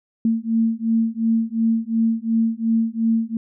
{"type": "beating tone pair", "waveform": "sine", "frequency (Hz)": [224.9, 227.7], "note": ["A3", "A#3"], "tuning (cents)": [38, -40], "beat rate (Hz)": 2.8, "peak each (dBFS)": -20, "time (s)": [0.25, 3.37], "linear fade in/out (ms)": 2, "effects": []}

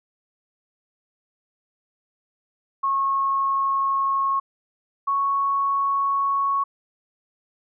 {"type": "tone pair in turn", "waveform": "sine", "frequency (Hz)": [1092, 1107.9], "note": ["C#6", "C#6"], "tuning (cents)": [-26, -1], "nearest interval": "unison", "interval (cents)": 25, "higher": "second", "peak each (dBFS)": -19, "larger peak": "neither", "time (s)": [[2.83, 4.4], [5.07, 6.64]], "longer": "neither", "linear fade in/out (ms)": 10, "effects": []}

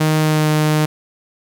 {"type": "tone with pitch glide", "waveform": "sawtooth", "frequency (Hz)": [155.56, 153.33], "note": ["D#3", "D#3"], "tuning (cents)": [0, -25], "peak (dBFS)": -9, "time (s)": [0, 0.86], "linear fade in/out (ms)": 10, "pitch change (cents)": -25, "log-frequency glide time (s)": [0.19, 0.48], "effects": []}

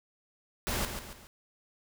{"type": "noise with echo", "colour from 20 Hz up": "pink", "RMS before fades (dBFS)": -32, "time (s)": [0.67, 0.85], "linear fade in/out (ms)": 0, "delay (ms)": 140, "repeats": 3, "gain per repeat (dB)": -7, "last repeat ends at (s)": 1.27, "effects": []}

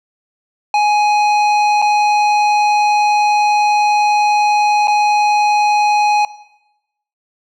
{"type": "tone with dropouts", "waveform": "square", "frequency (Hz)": 835, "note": "G#5", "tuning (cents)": 9, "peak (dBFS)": -11, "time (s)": [0.74, 6.25], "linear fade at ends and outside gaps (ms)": 2, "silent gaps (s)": [[1.818, 1.823], [4.873, 4.88]], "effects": ["noise-tail reverb RT60 0.9 s tail -18 dB re dry", "low-pass 4000 Hz 12 dB/octave"]}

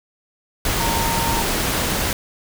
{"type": "tone in noise", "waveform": "sine", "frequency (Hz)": 920, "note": "A#5", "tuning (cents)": -23, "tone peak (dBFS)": -23, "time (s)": [0.8, 1.42], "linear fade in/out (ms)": 2, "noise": "pink", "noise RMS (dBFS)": -21, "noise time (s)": [0.65, 2.13], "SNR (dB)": -5, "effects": []}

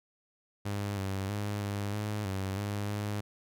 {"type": "tone with pitch steps", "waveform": "sawtooth", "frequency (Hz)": [101.5, 96.9, 103.1, 101.3, 105.1, 96.2, 102.3, 103.6], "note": ["G#2", "G2", "G#2", "G#2", "G#2", "G2", "G#2", "G#2"], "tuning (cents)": [-39, -20, -12, -43, 21, -32, -26, -4], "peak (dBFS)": -28, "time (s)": [0.65, 3.21], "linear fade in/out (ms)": 10, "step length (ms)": 320, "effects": []}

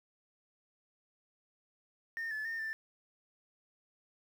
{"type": "tone with pitch steps", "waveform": "sine", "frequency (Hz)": [1825, 1731, 1821, 1774], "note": ["A#6", "A6", "A#6", "A6"], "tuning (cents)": [-37, -29, -41, 14], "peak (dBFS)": -34, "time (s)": [2.17, 2.73], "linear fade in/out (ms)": 0, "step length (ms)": 140, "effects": ["tanh soft clip ceiling -32 dBFS", "10-bit"]}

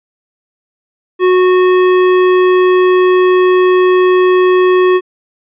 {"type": "tone with hard clipping", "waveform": "sine", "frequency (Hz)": 366.9, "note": "F#4", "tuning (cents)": -15, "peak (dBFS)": -8, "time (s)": [1.19, 5.01], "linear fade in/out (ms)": 50, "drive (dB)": 15, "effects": ["resampled to 8000 Hz"]}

